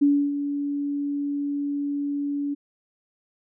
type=tone with ADSR envelope; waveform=sine; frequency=285.8 Hz; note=D4; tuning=47 cents flat; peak=-14 dBFS; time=0.01-2.55 s; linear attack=15 ms; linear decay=290 ms; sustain=-10 dB; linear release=19 ms; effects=none